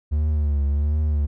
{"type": "tone with vibrato", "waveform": "triangle", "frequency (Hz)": 73.42, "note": "D2", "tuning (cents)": 0, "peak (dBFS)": -16, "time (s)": [0.11, 1.27], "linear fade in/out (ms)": 20, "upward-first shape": "triangle", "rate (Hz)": 1.4, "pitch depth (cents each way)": 84, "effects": []}